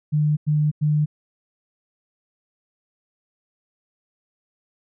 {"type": "tone bursts", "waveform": "sine", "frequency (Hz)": 150.5, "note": "D3", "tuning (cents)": 43, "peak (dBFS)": -16, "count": 3, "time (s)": [0.12, 1.06], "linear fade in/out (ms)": 20, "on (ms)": 250, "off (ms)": 95, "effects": []}